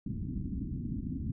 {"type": "low-pass noise", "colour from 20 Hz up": "white", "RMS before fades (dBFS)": -36, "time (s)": [0.06, 1.32], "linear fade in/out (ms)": 5, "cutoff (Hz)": 270, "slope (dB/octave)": 48, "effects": []}